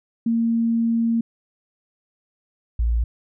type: tone pair in turn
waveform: sine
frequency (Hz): 230 / 57.62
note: A#3 / A#1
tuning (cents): -23 / -19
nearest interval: 2 octaves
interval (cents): 2396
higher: first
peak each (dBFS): -17 / -17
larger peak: neither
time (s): 0.26-1.21 / 2.79-3.04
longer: first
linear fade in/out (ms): 5
effects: none